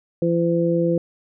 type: harmonic tone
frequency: 169.5 Hz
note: E3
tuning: 49 cents sharp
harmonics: 1 / 2 / 3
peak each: -21 / -21 / -21 dBFS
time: 0.22-0.98 s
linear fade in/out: 2 ms
effects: none